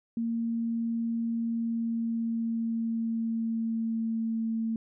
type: tone with pitch glide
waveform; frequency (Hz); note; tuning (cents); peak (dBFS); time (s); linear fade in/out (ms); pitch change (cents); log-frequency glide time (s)
sine; 230.3 to 225; A#3 to A3; -21 to +39; -27; 0.17-4.76; 2; -40; 1.55-4.44
effects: none